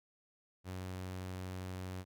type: tone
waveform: sawtooth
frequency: 92.5 Hz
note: F#2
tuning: in tune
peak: -37 dBFS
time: 0.64-2.05 s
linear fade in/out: 50 ms
effects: none